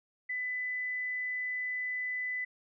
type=tone; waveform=sine; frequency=2000 Hz; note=B6; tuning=21 cents sharp; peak=-32 dBFS; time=0.29-2.45 s; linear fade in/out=10 ms; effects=none